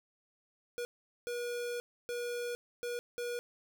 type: tone bursts at uneven times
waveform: square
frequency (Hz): 481.6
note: B4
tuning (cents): -44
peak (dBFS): -36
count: 5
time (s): 0.78-0.85 / 1.27-1.8 / 2.09-2.55 / 2.83-2.99 / 3.18-3.39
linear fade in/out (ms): 0
effects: none